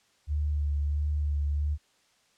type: tone with vibrato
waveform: sine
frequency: 73.42 Hz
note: D2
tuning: in tune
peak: -25 dBFS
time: 0.27-1.78 s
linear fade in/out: 50 ms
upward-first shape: sine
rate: 1.5 Hz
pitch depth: 24 cents each way
effects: white hiss -66 dBFS RMS until 2.37 s + low-pass 7000 Hz 12 dB/octave